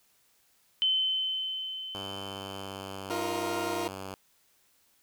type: tone with exponential decay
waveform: sine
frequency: 3063 Hz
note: G7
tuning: 41 cents flat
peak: -22 dBFS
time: 0.82-3.81 s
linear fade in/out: 0 ms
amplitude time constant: 650 ms
type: tone with pitch glide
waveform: 5% pulse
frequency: 98 to 96.04 Hz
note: G2 to G2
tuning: 0 to -35 cents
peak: -27 dBFS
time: 1.95-4.14 s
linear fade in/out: 0 ms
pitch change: -35 cents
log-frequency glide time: 2.18-3.57 s
type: chord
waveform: 20% pulse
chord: Eb suspended second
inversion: none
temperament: equal with one note detuned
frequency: 317.8 / 349.2 / 466.2 Hz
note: Eb4 / F4 / Bb4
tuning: +37 / 0 / 0 cents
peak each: -32 / -28 / -31 dBFS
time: 3.1-3.88 s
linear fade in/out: 5 ms
effects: white hiss -67 dBFS RMS until 5.02 s